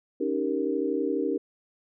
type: chord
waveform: sine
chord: Eb dominant seventh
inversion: third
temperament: equal with one note detuned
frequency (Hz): 279.1 / 311.1 / 392 / 466.2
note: Db4 / Eb4 / G4 / Bb4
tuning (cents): +12 / 0 / 0 / 0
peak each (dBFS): -30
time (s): 0.2-1.38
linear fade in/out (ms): 10
effects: none